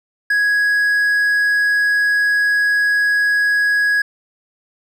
triangle tone, 1664 Hz, G#6, 3 cents sharp, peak -11 dBFS, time 0.3-4.02 s, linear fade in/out 5 ms, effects none

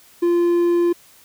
triangle tone, 346 Hz, F4, 16 cents flat, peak -12 dBFS, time 0.22-0.93 s, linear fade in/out 10 ms, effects white hiss -50 dBFS RMS until 1.24 s

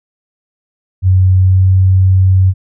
sine tone with pitch glide, 93.2 to 94.07 Hz, F#2 to F#2, +13 to +29 cents, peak -5 dBFS, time 1.02-2.54 s, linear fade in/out 50 ms, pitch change +16 cents, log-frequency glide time 1.38-1.66 s, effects none

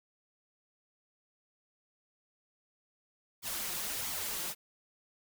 white noise with flanger, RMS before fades -37 dBFS, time 3.42-4.55 s, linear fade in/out 50 ms, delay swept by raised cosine 0.88 to 5.68 ms, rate 1.5 Hz, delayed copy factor +0.6, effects none

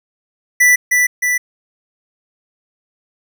square tone with echo, 1975.5 Hz, B6, in tune, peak -8 dBFS, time 0.6-0.76 s, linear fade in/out 10 ms, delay 310 ms, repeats 2, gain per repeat -3 dB, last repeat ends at 1.38 s, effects none

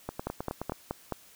two click trains, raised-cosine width 1 ms, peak -17 / -19 dBFS, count 5 / 7, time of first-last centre 0.27-1.123 / 0.09-0.721 s, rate 4.69 / 9.51 Hz, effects white hiss -56 dBFS RMS until 1.35 s

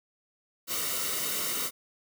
white noise with comb filter, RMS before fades -31 dBFS, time 0.67-1.71 s, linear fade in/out 50 ms, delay 1.2 ms, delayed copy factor -0.65, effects none

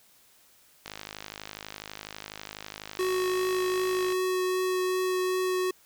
click train, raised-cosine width 0.2 ms, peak -20 dBFS, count 171, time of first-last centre 0.86-4.123 s, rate 52.1 Hz
square tone with vibrato, 369.6 Hz, F#4, 2 cents flat, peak -26 dBFS, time 2.99-5.71 s, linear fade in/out 5 ms, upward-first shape triangle, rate 2.6 Hz, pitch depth 9 cents each way
effects white hiss -60 dBFS RMS until 5.85 s

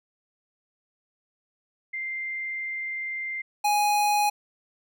sine / square tone pair in turn, 2093 / 830.6 Hz, C7 / G#5, 0 / 0 cents, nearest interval octave + major third, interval 1600 cents, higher first, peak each -29 / -21 dBFS, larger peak second, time 1.93-3.42 / 3.64-4.3 s, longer first, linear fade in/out 10 ms, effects none

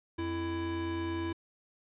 square tone pair together, 88.1 / 332.6 Hz, F2 / E4, +16 / +16 cents, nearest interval octave + major seventh, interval 2300 cents, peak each -39 / -34 dBFS, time 0.18-1.33 s, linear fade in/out 10 ms, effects resampled to 8000 Hz

